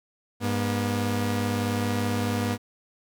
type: tone pair together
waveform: sawtooth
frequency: 101.22 / 240.6 Hz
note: G#2 / B3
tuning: -44 / -45 cents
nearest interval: octave + minor third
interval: 1499 cents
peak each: -23 dBFS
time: 0.4-2.58 s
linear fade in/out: 50 ms
effects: none